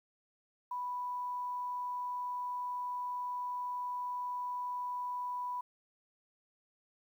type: tone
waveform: sine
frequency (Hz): 987.8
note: B5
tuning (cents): 0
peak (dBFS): -35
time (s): 0.71-5.61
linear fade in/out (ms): 5
effects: 11-bit